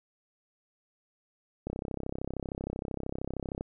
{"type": "click train", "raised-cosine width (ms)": 2, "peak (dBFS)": -21, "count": 65, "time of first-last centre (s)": [1.67, 3.609], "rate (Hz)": 33, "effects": []}